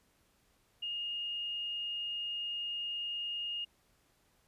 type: tone with frequency modulation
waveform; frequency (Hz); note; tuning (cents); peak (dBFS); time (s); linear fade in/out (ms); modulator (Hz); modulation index
sine; 2845; F7; +31; -35; 0.82-3.65; 10; 29.5; 0.22
effects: pink hiss -71 dBFS RMS until 4.47 s + resampled to 32000 Hz